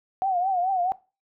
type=tone with vibrato; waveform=sine; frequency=740 Hz; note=F#5; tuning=in tune; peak=-21 dBFS; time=0.22-0.92 s; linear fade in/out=0 ms; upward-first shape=triangle; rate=4.6 Hz; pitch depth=120 cents each way; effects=noise-tail reverb RT60 0.3 s tail -19 dB re dry